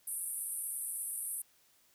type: band-pass noise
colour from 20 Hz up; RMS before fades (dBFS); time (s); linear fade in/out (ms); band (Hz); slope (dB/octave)
white; -39; 0.07-1.42; 5; 8800 to 12000; 96
effects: white hiss -68 dBFS RMS until 1.94 s